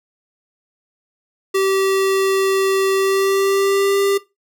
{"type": "tone with pitch glide", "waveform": "square", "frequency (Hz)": [386.5, 396.9], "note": ["G4", "G4"], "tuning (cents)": [-24, 22], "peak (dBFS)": -15, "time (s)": [1.54, 4.18], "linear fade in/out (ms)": 10, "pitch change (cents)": 46, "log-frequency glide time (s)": [2.95, 3.99], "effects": ["noise-tail reverb RT60 0.2 s tail -17 dB re dry"]}